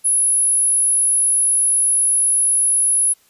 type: tone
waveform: sine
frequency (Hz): 10548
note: E9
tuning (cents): 0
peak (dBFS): -13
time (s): 0.04-3.14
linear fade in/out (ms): 20
effects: white hiss -56 dBFS RMS until 3.29 s + resampled to 32000 Hz